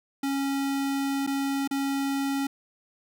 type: tone with dropouts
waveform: square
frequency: 275.6 Hz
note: C#4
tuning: 10 cents flat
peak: -26 dBFS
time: 0.23-2.47 s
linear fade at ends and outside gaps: 5 ms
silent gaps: 1.266-1.273 / 1.676-1.71 s
effects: none